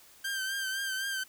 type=tone with vibrato; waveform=sawtooth; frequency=1568 Hz; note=G6; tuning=in tune; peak=-28 dBFS; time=0.24-1.24 s; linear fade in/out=10 ms; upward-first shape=triangle; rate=3.9 Hz; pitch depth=49 cents each way; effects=white hiss -57 dBFS RMS until 1.28 s